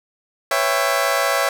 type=chord; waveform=20% pulse; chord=C# half-diminished seventh; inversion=third; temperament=just; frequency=498.9 / 554.4 / 665.2 / 798.3 Hz; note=B4 / C#5 / E5 / G5; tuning=+17 / 0 / +16 / +31 cents; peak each=-22 / -16 / -16 / -20 dBFS; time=0.51-1.49 s; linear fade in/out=2 ms; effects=none